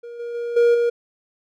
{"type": "tone with level steps", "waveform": "triangle", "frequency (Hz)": 473.4, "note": "A#4", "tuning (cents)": 27, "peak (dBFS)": [-31, -25, -22, -10, -14], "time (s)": [0.03, 0.9], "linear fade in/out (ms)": 10, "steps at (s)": [0.19, 0.34, 0.56, 0.74], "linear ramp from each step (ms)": 10, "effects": []}